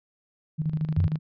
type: tone with tremolo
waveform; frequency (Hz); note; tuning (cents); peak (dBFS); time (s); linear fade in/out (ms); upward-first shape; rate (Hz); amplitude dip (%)
sine; 155.56; D#3; 0; -22; 0.58-1.19; 20; square; 13; 65
type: tone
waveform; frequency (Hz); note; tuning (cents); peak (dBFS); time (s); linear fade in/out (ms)
sine; 91.1; F#2; -26; -19; 0.97-1.07; 5
effects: resampled to 11025 Hz